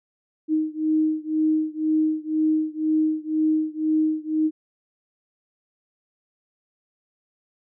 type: beating tone pair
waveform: sine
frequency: 311.1 / 313.1 Hz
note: D#4 / D#4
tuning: 0 / +11 cents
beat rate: 2 Hz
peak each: -22 / -23 dBFS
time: 0.48-4.51 s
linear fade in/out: 50 ms
effects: none